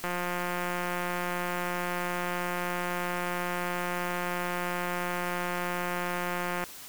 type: click train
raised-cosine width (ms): 0.5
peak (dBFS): -17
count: 1169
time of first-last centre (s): 0.04-6.639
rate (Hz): 177
effects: white hiss -45 dBFS RMS until 6.88 s